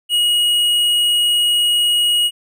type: tone with tanh clipping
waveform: triangle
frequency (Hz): 2894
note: F#7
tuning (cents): -39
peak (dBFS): -14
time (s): 0.09-2.31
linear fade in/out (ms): 50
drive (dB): 14
effects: none